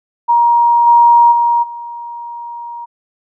sine tone with level steps, 945 Hz, A#5, 23 cents sharp, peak -7 / -4 / -9 / -24 dBFS, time 0.28-2.86 s, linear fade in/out 20 ms, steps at 0.86 / 1.31 / 1.62 s, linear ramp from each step 20 ms, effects none

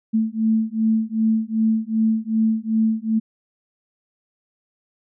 sine beating tone pair, 220 / 222.6 Hz, A3 / A3, 0 / +20 cents, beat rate 2.6 Hz, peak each -20 dBFS, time 0.13-3.2 s, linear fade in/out 20 ms, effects none

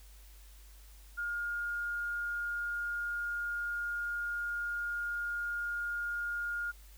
sine tone, 1419 Hz, F6, 27 cents sharp, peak -33 dBFS, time 1.17-6.72 s, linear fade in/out 20 ms, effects added 50 Hz sine -52 dBFS peak until 6.97 s + white hiss -61 dBFS RMS until 6.97 s

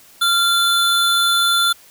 square tone pair together, 1384 / 3496 Hz, F6 / A7, -16 / -12 cents, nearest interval octave + major third, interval 1604 cents, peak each -17 dBFS, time 0.21-1.73 s, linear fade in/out 10 ms, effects white hiss -47 dBFS RMS until 1.9 s

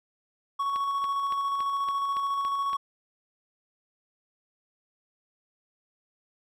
triangle tone with tremolo, 1113 Hz, C#6, 7 cents sharp, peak -23 dBFS, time 0.59-2.77 s, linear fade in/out 10 ms, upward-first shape square, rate 14 Hz, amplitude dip 25%
click train, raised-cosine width 0.3 ms, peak -25 dBFS, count 8, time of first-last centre 0.76-2.732 s, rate 3.55 Hz
effects none

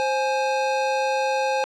square tone pair together, 527.3 / 837 Hz, C5 / G#5, +13 / +13 cents, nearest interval minor sixth, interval 800 cents, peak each -24 dBFS, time 0-1.64 s, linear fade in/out 0 ms, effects low-pass 5000 Hz 12 dB/octave

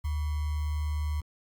sine tone with sample-and-hold, 75.3 Hz, D2, 44 cents sharp, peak -27 dBFS, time 0.04-1.21 s, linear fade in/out 10 ms, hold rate 1050 Hz, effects Opus 48 kbps

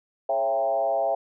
sine tone with frequency modulation, 670 Hz, E5, 28 cents sharp, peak -21 dBFS, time 0.29-1.15 s, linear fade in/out 5 ms, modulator 123 Hz, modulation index 1.1, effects none

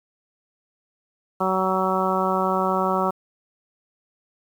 harmonic tone, 188.2 Hz, F#3, 30 cents sharp, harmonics 1 / 2 / 3 / 4 / 5 / 6 / 7, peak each -27 / -27 / -27 / -27 / -27 / -27 / -27 dBFS, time 1.4-3.11 s, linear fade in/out 10 ms, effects 8-bit

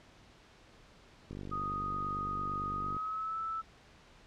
click train, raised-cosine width 3 ms, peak -30 dBFS, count 82, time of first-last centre 1.31-2.966 s, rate 48.9 Hz
sine tone with pitch glide, 1244.5 to 1315.5 Hz, D#6 to E6, 0 to -4 cents, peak -34 dBFS, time 1.51-3.62 s, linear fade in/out 20 ms, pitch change +96 cents, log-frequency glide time 2.77-3.39 s
effects pink hiss -59 dBFS RMS until 4.26 s + low-pass 5000 Hz 12 dB/octave

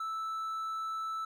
triangle tone, 1316 Hz, E6, 3 cents flat, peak -32 dBFS, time 0-1.25 s, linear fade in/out 5 ms, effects none

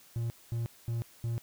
triangle tone bursts, 116.54 Hz, A#2, in tune, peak -28 dBFS, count 4, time 0.16-1.38 s, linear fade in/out 0 ms, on 140 ms, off 220 ms, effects white hiss -58 dBFS RMS until 1.42 s

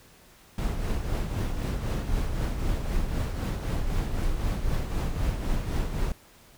brown noise with tremolo, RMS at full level -25 dBFS, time 0.58-6.12 s, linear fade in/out 2 ms, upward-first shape triangle, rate 3.9 Hz, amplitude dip 55%, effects pink hiss -55 dBFS RMS until 6.57 s

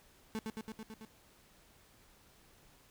35% pulse tone with echo, 220 Hz, A3, in tune, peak -34 dBFS, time 0.35-0.39 s, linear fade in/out 0 ms, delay 110 ms, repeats 6, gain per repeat -2 dB, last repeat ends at 1.05 s, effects pink hiss -64 dBFS RMS until 2.9 s

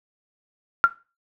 sine tone with exponential decay, 1381 Hz, F6, 20 cents flat, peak -6 dBFS, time 0.84-0.92 s, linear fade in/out 0 ms, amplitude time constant 16 ms, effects noise-tail reverb RT60 0.3 s tail -17 dB re dry

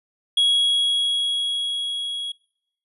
triangle tone with level ramp, 3322 Hz, G#7, in tune, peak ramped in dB -13 to -25 dBFS, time 0.37-2.32 s, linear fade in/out 5 ms, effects noise-tail reverb RT60 0.8 s tail -25 dB re dry + resampled to 32000 Hz

